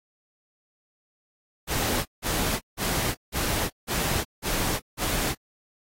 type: noise bursts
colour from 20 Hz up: pink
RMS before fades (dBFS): -27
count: 7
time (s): 1.67-5.35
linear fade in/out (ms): 50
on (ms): 380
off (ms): 170
effects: AAC 48 kbps